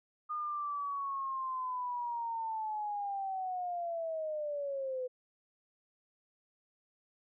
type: linear sweep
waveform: sine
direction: down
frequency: 1225 to 500 Hz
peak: -34 dBFS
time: 0.29-5.08 s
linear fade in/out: 20 ms
effects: none

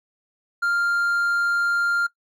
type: tone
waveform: triangle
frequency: 1396.9 Hz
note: F6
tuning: in tune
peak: -17 dBFS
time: 0.62-2.07 s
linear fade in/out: 10 ms
effects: noise-tail reverb RT60 0.1 s tail -20 dB re dry

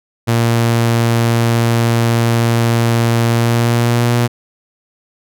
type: tone with pitch glide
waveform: sawtooth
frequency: 116.54 to 119.68 Hz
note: A#2 to A#2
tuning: 0 to +46 cents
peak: -7 dBFS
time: 0.27-4.28 s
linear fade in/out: 20 ms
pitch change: +46 cents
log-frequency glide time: 3.29-4.15 s
effects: none

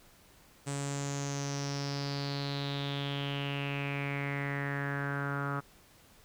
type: tone with low-pass filter sweep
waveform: sawtooth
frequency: 140.9 Hz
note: C#3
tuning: 29 cents sharp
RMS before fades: -35 dBFS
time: 0.66-5.61 s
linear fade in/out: 20 ms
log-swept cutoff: 8200 to 1300 Hz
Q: 6.3
effects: pink hiss -60 dBFS RMS until 6.24 s

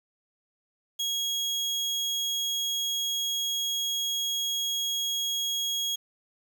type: tone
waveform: 30% pulse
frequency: 3300 Hz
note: G#7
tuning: 12 cents flat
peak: -24 dBFS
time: 0.99-5.96 s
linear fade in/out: 10 ms
effects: 9-bit

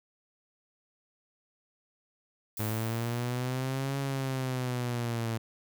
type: noise with exponential decay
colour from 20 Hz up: violet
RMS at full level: -38 dBFS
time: 2.57-4.09 s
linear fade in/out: 1 ms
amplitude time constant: 330 ms
type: linear two-way sweep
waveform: sawtooth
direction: up then down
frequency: 106.9 to 138.59 to 112.5 Hz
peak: -26 dBFS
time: 2.59-5.38 s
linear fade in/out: 10 ms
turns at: 3.98 s
effects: none

